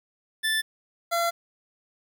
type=tone pair in turn; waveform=25% pulse; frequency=1760 / 681.7 Hz; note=A6 / F5; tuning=0 / -42 cents; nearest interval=octave + major third; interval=1642 cents; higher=first; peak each=-19 / -19 dBFS; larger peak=neither; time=0.43-0.62 / 1.11-1.31 s; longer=second; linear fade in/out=20 ms; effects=9-bit